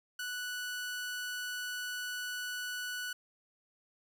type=tone; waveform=sawtooth; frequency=1480 Hz; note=F#6; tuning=in tune; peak=-33 dBFS; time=0.19-3.13 s; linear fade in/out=5 ms; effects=12-bit